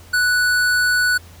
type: tone with hard clipping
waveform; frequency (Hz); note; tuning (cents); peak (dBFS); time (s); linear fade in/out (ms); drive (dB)
sine; 1480; F#6; 0; -16; 0.13-1.18; 10; 15
effects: added 85 Hz sine -42 dBFS peak until 1.4 s + pink hiss -46 dBFS RMS until 1.4 s